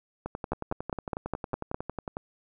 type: two click trains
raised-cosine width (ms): 1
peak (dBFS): -19 / -15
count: 22 / 7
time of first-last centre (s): 0.26-2.169 / 0.52-1.744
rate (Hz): 11 / 4.9
effects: none